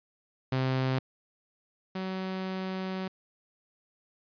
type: tone pair in turn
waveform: sawtooth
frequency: 130.81 / 188.24 Hz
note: C3 / F#3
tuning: 0 / +30 cents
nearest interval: tritone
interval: 630 cents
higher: second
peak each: -22 / -28 dBFS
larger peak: first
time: 0.52-0.99 / 1.95-3.08 s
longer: second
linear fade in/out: 5 ms
effects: resampled to 11025 Hz